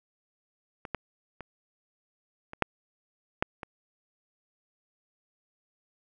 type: clicks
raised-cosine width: 0.5 ms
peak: -23 / -15 / -25 / -25 / -7 / -9 / -22 dBFS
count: 7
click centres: 0.852 / 0.947 / 1.407 / 2.534 / 2.623 / 3.425 / 3.632 s
effects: none